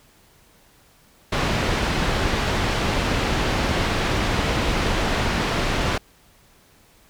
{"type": "low-pass noise", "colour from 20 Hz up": "pink", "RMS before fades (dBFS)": -22, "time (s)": [1.32, 5.98], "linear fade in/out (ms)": 5, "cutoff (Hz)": 3900, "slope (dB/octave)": 12, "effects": ["pink hiss -55 dBFS RMS until 7.09 s"]}